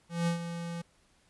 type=tone with ADSR envelope; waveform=square; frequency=170 Hz; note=F3; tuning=46 cents flat; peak=-26 dBFS; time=0.09-0.82 s; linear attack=180 ms; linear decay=110 ms; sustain=-10 dB; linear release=9 ms; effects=pink hiss -67 dBFS RMS until 1.29 s + resampled to 24000 Hz